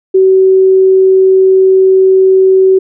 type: tone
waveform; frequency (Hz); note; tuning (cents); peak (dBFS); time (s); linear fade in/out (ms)
sine; 379.3; F#4; +43; -3; 0.14-2.79; 10
effects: none